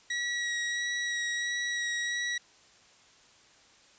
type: tone with vibrato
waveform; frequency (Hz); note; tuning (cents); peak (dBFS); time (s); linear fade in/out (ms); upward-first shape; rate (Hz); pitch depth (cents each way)
sawtooth; 1917; A#6; +48; -26; 0.1-2.38; 5; sine; 1.5; 12
effects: white hiss -59 dBFS RMS until 3.98 s + resampled to 16000 Hz